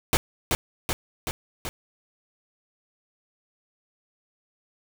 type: noise with echo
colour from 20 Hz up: pink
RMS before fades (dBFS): -20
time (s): 0.13-0.17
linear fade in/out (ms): 0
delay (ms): 380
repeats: 4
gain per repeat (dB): -3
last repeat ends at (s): 1.69
effects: none